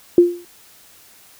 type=tone with exponential decay; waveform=sine; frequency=349.2 Hz; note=F4; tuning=in tune; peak=-3 dBFS; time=0.18-0.45 s; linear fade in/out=2 ms; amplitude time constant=58 ms; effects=white hiss -48 dBFS RMS until 1.39 s